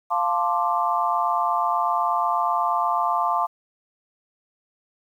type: chord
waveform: sine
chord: D minor seventh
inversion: first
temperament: equal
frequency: 698.5 / 880 / 1046.5 / 1174.7 Hz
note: F5 / A5 / C6 / D6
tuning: 0 / 0 / 0 / 0 cents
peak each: -25 dBFS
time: 0.1-3.47 s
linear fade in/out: 20 ms
effects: 9-bit